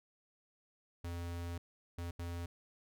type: tone bursts at uneven times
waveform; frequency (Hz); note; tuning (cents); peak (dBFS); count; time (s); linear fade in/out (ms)
square; 86; F2; -26; -40; 3; 1.04-1.58 / 1.98-2.11 / 2.19-2.46; 5
effects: none